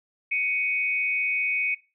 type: tone pair together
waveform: sine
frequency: 2230 / 2505 Hz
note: C#7 / D#7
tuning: +10 / +11 cents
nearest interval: major second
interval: 201 cents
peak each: -25 / -26 dBFS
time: 0.31-1.75 s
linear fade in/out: 10 ms
effects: noise-tail reverb RT60 0.3 s tail -20 dB re dry